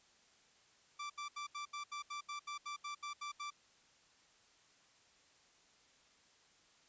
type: tone bursts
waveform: sawtooth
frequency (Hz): 1171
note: D6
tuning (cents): -5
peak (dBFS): -38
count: 14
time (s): 0.99-3.505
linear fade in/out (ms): 10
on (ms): 110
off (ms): 75
effects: white hiss -68 dBFS RMS until 6.88 s + resampled to 16000 Hz